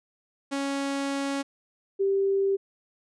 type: tone pair in turn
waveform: sawtooth / sine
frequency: 277.2 / 392 Hz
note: C#4 / G4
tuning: 0 / 0 cents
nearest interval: tritone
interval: 600 cents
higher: second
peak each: -23 / -21 dBFS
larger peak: second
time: 0.51-1.43 / 1.99-2.57 s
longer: first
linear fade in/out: 20 ms
effects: resampled to 22050 Hz